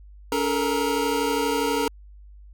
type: tone cluster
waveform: square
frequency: 283.8 / 434.1 / 466.4 / 937 Hz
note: C#4 / A4 / A#4 / A#5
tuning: +41 / -23 / +1 / +9 cents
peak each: -28 dBFS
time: 0.32-1.88 s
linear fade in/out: 2 ms
effects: added 50 Hz sine -43 dBFS peak until 2.53 s